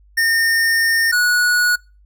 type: tone pair in turn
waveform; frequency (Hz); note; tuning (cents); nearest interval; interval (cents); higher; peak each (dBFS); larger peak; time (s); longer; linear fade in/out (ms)
square; 1824 / 1462.6; A#6 / F#6; -38 / -20; major third; 382; first; -14; neither; 0.17-1.12 / 1.12-1.76; first; 10
effects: noise-tail reverb RT60 0.3 s tail -25 dB re dry + added 50 Hz sine -47 dBFS peak until 2.05 s